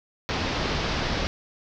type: low-pass noise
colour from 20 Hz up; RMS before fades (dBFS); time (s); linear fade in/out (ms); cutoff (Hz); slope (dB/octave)
pink; -27; 0.29-1.27; 0; 5500; 48
effects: none